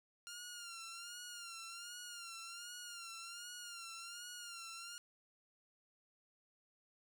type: tone with vibrato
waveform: 10% pulse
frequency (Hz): 1396.9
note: F6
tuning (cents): 0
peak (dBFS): -39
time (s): 0.27-4.98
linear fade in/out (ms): 0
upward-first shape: sine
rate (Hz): 1.3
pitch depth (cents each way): 65
effects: none